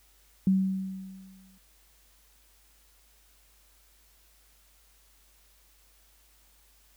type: tone with exponential decay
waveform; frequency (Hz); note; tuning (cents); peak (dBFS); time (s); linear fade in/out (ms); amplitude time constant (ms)
sine; 190.4; F#3; +50; -18; 0.47-1.58; 2; 240
effects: added 50 Hz sine -63 dBFS peak until 6.96 s + white hiss -63 dBFS RMS until 6.96 s